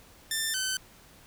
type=tone pair in turn; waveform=10% pulse; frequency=1785 / 1526.9 Hz; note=A6 / G6; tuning=+24 / -46 cents; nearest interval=minor third; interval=270 cents; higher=first; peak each=-19 / -20 dBFS; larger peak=first; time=0.31-0.54 / 0.54-0.77 s; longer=neither; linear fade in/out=2 ms; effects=pink hiss -55 dBFS RMS until 1.26 s